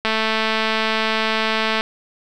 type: click train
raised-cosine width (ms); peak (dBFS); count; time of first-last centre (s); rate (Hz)
0.3; -4; 388; 0.05-1.809; 220
effects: none